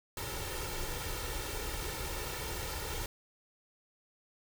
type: noise with comb filter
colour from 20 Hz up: pink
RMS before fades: -38 dBFS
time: 0.17-3.06 s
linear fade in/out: 2 ms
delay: 2.2 ms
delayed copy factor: +0.65
effects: none